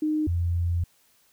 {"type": "tone pair in turn", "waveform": "sine", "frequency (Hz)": [307.1, 86.18], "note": ["D#4", "F2"], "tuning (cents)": [-23, -22], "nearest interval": "octave + minor seventh", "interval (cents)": 2199, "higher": "first", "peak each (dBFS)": -22, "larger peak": "neither", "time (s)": [[0.02, 0.27], [0.27, 0.84]], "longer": "second", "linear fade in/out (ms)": 5, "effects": ["white hiss -63 dBFS RMS until 1.32 s"]}